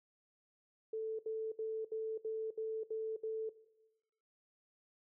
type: tone bursts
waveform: sine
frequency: 441.2 Hz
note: A4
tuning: 5 cents sharp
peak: -36 dBFS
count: 8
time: 0.93-3.493 s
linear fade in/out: 5 ms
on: 260 ms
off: 69 ms
effects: noise-tail reverb RT60 1.0 s tail -17 dB re dry